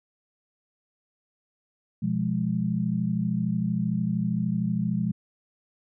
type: chord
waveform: sine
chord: F diminished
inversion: second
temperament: equal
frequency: 123.47 / 174.61 / 207.7 Hz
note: Cb3 / F3 / Ab3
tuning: 0 / 0 / 0 cents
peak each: -30 / -27 / -27 dBFS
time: 2.02-5.12 s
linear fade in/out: 10 ms
effects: none